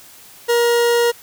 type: tone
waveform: 40% pulse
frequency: 473.7 Hz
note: A#4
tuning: 28 cents sharp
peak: -12 dBFS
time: 0.48-1.12 s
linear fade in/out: 20 ms
effects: white hiss -43 dBFS RMS until 1.22 s